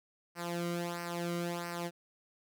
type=tone with flanger; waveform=sawtooth; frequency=172.5 Hz; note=F3; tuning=21 cents flat; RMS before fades=-37 dBFS; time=0.35-1.91 s; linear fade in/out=50 ms; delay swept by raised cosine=0.28 to 1.18 ms; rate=1.5 Hz; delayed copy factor=-0.75; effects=none